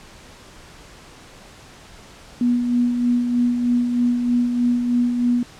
sine tone with tremolo, 242.7 Hz, B3, 30 cents flat, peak -14 dBFS, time 2.41-5.43 s, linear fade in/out 2 ms, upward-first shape sine, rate 3.2 Hz, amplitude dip 45%, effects pink hiss -44 dBFS RMS until 5.59 s + low-pass 8000 Hz 12 dB/octave

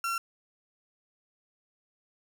35% pulse tone, 1362 Hz, F6, 44 cents flat, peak -27 dBFS, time 0.04-0.18 s, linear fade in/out 2 ms, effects none

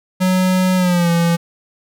square tone with pitch glide, 185 to 169.65 Hz, F#3 to F3, 0 to -50 cents, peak -13 dBFS, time 0.2-1.37 s, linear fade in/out 20 ms, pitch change -150 cents, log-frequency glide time 0.76-1.1 s, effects none

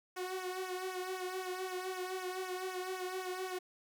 sawtooth tone with flanger, 370 Hz, F#4, in tune, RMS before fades -40 dBFS, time 0.16-3.59 s, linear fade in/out 10 ms, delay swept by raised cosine 0.23 to 2.43 ms, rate 3.9 Hz, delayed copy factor -0.95, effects none

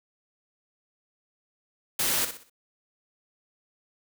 white noise with echo, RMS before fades -26 dBFS, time 1.99-2.25 s, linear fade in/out 5 ms, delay 62 ms, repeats 4, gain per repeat -9 dB, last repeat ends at 2.498 s, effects none

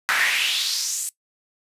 brown noise with high-pass filter sweep, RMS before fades -23 dBFS, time 0.09-1.09 s, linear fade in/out 0 ms, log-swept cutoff 1500 to 8600 Hz, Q 3.5, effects noise-tail reverb RT60 0.1 s tail -19 dB re dry + resampled to 32000 Hz

